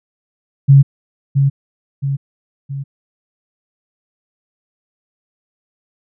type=tone with echo; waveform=sine; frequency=138.3 Hz; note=C#3; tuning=4 cents flat; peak=-3 dBFS; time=0.68-0.83 s; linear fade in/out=20 ms; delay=670 ms; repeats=3; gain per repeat=-6 dB; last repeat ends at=2.84 s; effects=none